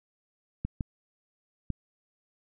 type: clicks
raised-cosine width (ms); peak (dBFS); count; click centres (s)
5; -18; 3; 0.65 / 0.808 / 1.703
effects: none